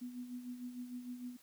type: tone with tremolo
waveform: sine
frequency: 246.9 Hz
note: B3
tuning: in tune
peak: -40 dBFS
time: 0.01-1.37 s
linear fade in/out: 10 ms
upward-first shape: sine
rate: 6.6 Hz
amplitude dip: 60%
effects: white hiss -65 dBFS RMS until 1.42 s